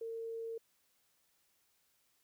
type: tone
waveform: sine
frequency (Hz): 455.2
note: A#4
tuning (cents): -41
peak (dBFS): -39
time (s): 0.01-0.58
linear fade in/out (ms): 5
effects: white hiss -75 dBFS RMS until 2.23 s